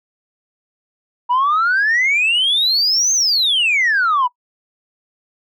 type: exponential two-way sweep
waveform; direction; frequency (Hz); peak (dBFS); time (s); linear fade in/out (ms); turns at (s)
sine; up then down; 954 to 6420 to 954; -11; 1.29-4.28; 20; 3.13
effects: noise-tail reverb RT60 0.1 s tail -24 dB re dry + tanh soft clip ceiling -10 dBFS

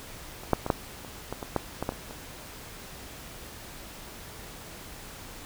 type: clicks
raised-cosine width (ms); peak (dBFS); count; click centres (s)
1; -29 / -6 / -16 / -7 / -28 / -18 / -20 / -10 / -15 / -13 / -26 / -26; 12; 0.435 / 0.533 / 0.664 / 0.702 / 1.048 / 1.326 / 1.428 / 1.563 / 1.826 / 1.891 / 1.922 / 2.109
effects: pink hiss -44 dBFS RMS until 5.45 s

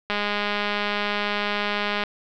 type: click train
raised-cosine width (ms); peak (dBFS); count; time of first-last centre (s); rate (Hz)
0.3; -9; 400; 0.1-2.037; 206
effects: low-pass 5000 Hz 12 dB/octave

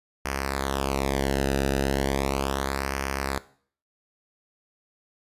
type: tone with flanger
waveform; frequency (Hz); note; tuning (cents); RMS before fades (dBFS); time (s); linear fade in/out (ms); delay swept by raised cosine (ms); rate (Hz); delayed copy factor
sawtooth; 68.3; C#2; -25; -27; 0.25-3.38; 0; 0.26 to 0.92; 0.36; -0.8
effects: noise-tail reverb RT60 0.5 s tail -18 dB re dry + resampled to 32000 Hz

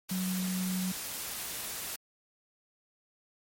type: tone in noise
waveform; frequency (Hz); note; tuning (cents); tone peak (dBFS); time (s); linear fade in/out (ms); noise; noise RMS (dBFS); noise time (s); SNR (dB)
sine; 185; F#3; 0; -30; 0.11-0.92; 5; white; -38; 0.09-1.96; +5
effects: MP3 64 kbps

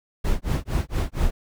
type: noise with tremolo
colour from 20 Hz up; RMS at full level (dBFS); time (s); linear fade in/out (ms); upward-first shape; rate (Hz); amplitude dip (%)
brown; -20; 0.24-1.31; 10; sine; 4.3; 100
effects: none

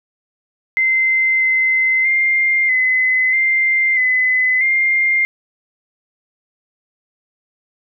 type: tone with pitch steps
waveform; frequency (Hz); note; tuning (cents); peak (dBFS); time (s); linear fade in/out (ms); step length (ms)
sine; 2073 / 2061 / 2107 / 2031 / 2093 / 2019 / 2110; C7 / C7 / C7 / B6 / C7 / B6 / C7; -17 / -27 / +12 / +48 / 0 / +38 / +14; -12; 0.77-5.25; 0; 640
effects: none

